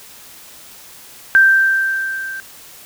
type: tone with level ramp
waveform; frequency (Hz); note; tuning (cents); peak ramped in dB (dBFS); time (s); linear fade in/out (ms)
sine; 1568; G6; 0; -5 to -25; 1.35-2.4; 0
effects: white hiss -40 dBFS RMS until 2.85 s